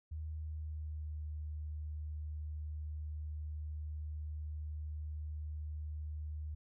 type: tone with pitch glide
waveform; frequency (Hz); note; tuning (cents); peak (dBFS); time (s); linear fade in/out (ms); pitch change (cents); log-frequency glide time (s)
sine; 77.78 to 76.09; D#2 to D#2; 0 to -38; -39; 0.11-6.55; 10; -38; 0.32-1.21
effects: none